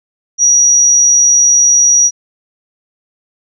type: tone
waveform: sine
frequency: 5780 Hz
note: F#8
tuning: 41 cents flat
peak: -5 dBFS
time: 0.38-2.11 s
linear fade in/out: 50 ms
effects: none